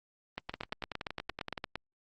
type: two click trains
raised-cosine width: 0.3 ms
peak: -19 / -21 dBFS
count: 13 / 12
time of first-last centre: 0.38-1.756 / 0.54-1.578 s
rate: 8.72 / 10.6 Hz
effects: Opus 24 kbps